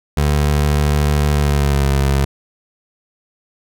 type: tone with pitch glide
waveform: 25% pulse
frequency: 73.42 to 68.9 Hz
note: D2 to C#2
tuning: 0 to -10 cents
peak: -9 dBFS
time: 0.17-2.25 s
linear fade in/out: 5 ms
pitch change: -110 cents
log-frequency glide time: 1.33-1.88 s
effects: none